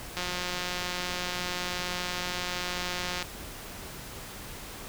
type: click train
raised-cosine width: 0.2 ms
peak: -15 dBFS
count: 548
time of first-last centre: 0.17-3.226 s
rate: 179 Hz
effects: pink hiss -42 dBFS RMS until 4.88 s